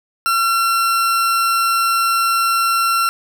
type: tone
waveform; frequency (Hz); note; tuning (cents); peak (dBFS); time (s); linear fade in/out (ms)
40% pulse; 1360; F6; -46; -13; 0.26-3.09; 0
effects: none